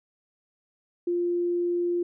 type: tone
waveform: sine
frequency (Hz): 349.2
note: F4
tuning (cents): 0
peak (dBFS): -23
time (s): 1.07-2.03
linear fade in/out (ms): 5
effects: none